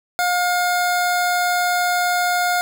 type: tone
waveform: 25% pulse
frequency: 713 Hz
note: F5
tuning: 36 cents sharp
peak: -13 dBFS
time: 0.19-2.61 s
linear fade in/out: 0 ms
effects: none